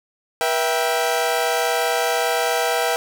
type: chord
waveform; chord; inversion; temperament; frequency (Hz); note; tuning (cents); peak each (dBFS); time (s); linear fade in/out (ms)
sawtooth; E minor; second; equal with one note detuned; 482.3 / 659.3 / 784; B4 / E5 / G5; -41 / 0 / 0; -19; 0.41-2.96; 0
effects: none